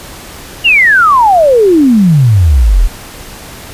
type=exponential sweep; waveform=sine; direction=down; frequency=2918 to 36.38 Hz; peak=-3 dBFS; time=0.64-2.88 s; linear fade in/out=20 ms; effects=pink hiss -29 dBFS RMS until 3.73 s + resampled to 32000 Hz